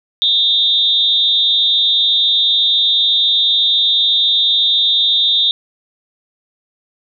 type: tone with amplitude modulation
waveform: sine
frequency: 3626 Hz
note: A#7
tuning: 49 cents flat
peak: -6 dBFS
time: 0.22-5.51 s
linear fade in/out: 0 ms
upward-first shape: sine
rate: 292 Hz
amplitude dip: 100%
effects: none